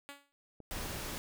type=tone with exponential decay; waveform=5% pulse; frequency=282.8 Hz; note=C#4; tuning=35 cents sharp; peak=-31 dBFS; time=0.09-0.32 s; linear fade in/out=0 ms; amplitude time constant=49 ms
type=clicks; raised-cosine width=2 ms; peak=-36 / -32 dBFS; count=2; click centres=0.603 / 0.967 s
type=noise; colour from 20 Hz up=pink; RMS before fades=-40 dBFS; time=0.71-1.18 s; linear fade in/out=0 ms
effects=none